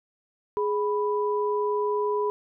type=tone pair together; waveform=sine; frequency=416.9 / 987.8 Hz; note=G#4 / B5; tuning=+7 / 0 cents; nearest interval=octave + minor third; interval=1493 cents; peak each=-24 / -28 dBFS; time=0.57-2.3 s; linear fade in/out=0 ms; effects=none